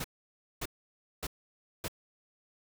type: noise bursts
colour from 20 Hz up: pink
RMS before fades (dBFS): -36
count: 4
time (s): 0-1.882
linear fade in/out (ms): 5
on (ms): 43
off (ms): 570
effects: none